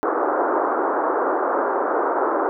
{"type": "band-pass noise", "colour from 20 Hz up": "pink", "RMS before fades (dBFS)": -21, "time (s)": [0.03, 2.49], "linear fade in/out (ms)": 0, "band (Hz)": [310, 1400], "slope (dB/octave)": 48, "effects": []}